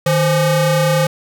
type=ring-modulated tone; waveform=45% pulse; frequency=340.1 Hz; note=F4; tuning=46 cents flat; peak=-9 dBFS; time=0.06-1.07 s; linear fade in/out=5 ms; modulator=185 Hz; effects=none